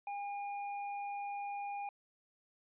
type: tone with hard clipping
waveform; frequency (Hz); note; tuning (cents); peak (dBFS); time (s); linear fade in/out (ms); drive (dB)
sine; 810; G#5; -43; -40; 0.07-1.89; 2; 8
effects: resampled to 8000 Hz